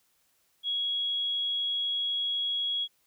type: tone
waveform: sine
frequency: 3324 Hz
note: G#7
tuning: 1 cent sharp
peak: -27 dBFS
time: 0.63-2.88 s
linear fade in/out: 50 ms
effects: white hiss -70 dBFS RMS until 3.06 s